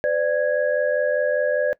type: tone cluster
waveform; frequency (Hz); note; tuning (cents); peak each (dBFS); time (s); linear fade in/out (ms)
sine; 506 / 591 / 1658; B4 / D5 / G#6; +42 / +11 / -3; -23 / -20 / -27; 0.04-1.73; 0
effects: noise-tail reverb RT60 0.1 s tail -20 dB re dry